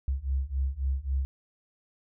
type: beating tone pair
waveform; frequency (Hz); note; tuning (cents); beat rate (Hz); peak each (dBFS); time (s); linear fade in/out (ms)
sine; 65.41 / 69.11; C2 / C#2; 0 / -5; 3.7; -30 / -29; 0.08-1.25; 0
effects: none